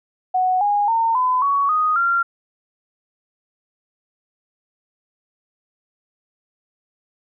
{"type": "tone with pitch steps", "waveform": "sine", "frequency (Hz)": [740, 821.1, 911, 1010.9, 1121.6, 1244.5, 1380.9], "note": ["F#5", "G#5", "A#5", "B5", "C#6", "D#6", "F6"], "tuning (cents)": [0, -20, -40, 40, 20, 0, -20], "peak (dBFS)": -15, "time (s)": [0.34, 2.23], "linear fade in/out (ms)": 10, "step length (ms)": 270, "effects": []}